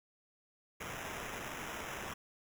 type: noise with sample-and-hold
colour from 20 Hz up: blue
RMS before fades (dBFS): -43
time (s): 0.8-2.14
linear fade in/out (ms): 10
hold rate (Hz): 4410
effects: none